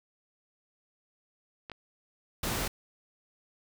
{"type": "clicks", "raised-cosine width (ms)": 0.3, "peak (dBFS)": -25, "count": 2, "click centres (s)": [1.698, 1.717]}
{"type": "noise", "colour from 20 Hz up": "pink", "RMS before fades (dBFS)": -32, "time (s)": [2.43, 2.68], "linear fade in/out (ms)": 5}
{"effects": []}